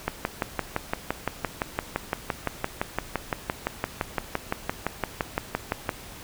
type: click train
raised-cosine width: 0.5 ms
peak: -9 dBFS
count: 35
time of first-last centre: 0.08-5.892 s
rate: 5.85 Hz
effects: pink hiss -43 dBFS RMS until 6.23 s